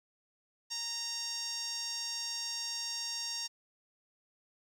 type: tone with band-pass filter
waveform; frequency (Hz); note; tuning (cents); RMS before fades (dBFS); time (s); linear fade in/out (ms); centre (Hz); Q
sawtooth; 927; A#5; -10; -38; 0.7-3.48; 20; 5600; 4.8
effects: 11-bit